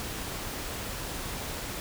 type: noise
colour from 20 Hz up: pink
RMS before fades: -36 dBFS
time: 0-1.8 s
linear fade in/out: 0 ms
effects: none